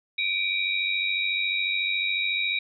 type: tone cluster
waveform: sine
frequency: 2313 / 2407 / 3807 Hz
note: D7 / D7 / A#7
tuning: -27 / +42 / +36 cents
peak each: -28 dBFS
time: 0.18-2.59 s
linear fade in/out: 5 ms
effects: none